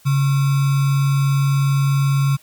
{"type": "tone with sample-and-hold", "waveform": "sine", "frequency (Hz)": 138.59, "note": "C#3", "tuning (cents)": 0, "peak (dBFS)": -13, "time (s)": [0.05, 2.37], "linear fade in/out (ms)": 20, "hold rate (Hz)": 1225, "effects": ["white hiss -51 dBFS RMS until 2.42 s", "MP3 96 kbps"]}